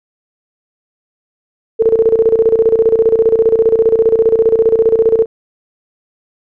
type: tone with tremolo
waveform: sine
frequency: 450 Hz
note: A4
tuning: 39 cents sharp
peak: -5 dBFS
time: 1.79-5.26 s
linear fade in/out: 20 ms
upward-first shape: square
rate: 15 Hz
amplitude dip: 70%
effects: none